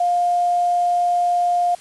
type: tone with quantisation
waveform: sine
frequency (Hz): 705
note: F5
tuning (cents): +16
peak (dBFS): -15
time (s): 0-1.75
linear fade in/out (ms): 5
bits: 7
effects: white hiss -45 dBFS RMS until 1.8 s + resampled to 24000 Hz